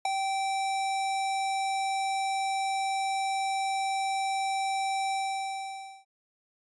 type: tone with ADSR envelope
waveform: square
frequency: 777 Hz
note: G5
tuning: 16 cents flat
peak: -21 dBFS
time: 0.05-6.05 s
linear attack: 5 ms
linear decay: 3 ms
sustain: -7 dB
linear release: 930 ms
effects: resampled to 24000 Hz